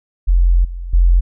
sine tone with level steps, 43.65 Hz, F1, in tune, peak -8 / -23 / -7 dBFS, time 0.27-1.21 s, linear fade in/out 20 ms, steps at 0.64 / 0.93 s, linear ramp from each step 10 ms, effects none

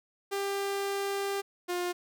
sawtooth tone pair in turn, 397 / 354.9 Hz, G4 / F4, +22 / +28 cents, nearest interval major second, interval 194 cents, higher first, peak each -26 dBFS, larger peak neither, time 0.31-1.42 / 1.68-1.93 s, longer first, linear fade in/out 20 ms, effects none

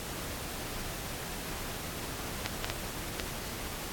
clicks, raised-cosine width 0.2 ms, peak -13 dBFS, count 4, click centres 2.461 / 2.645 / 2.7 / 3.198 s, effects pink hiss -39 dBFS RMS until 3.92 s + AAC 64 kbps

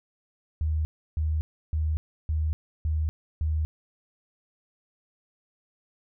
sine tone bursts, 77.78 Hz, D#2, in tune, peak -23 dBFS, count 6, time 0.61-3.65 s, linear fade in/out 0 ms, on 240 ms, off 320 ms, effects none

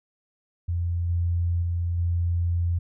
sine tone with level steps, 86.2 Hz, F2, 22 cents flat, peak -23 / -21 / -23 / -21 dBFS, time 0.68-2.79 s, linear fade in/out 10 ms, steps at 1.09 / 1.62 / 1.98 s, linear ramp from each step 5 ms, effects none

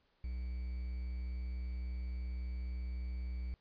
triangle tone with quantisation, 61.8 Hz, B1, 2 cents sharp, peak -35 dBFS, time 0.24-3.54 s, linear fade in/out 0 ms, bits 10, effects pink hiss -75 dBFS RMS until 3.6 s + resampled to 11025 Hz

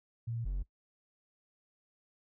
sine / triangle tone pair in turn, 116.1 / 46.21 Hz, A#2 / F#1, -7 / -1 cents, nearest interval octave + major third, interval 1594 cents, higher first, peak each -34 / -30 dBFS, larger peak second, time 0.27-0.45 / 0.45-0.63 s, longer neither, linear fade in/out 10 ms, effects noise-tail reverb RT60 0.1 s tail -21 dB re dry

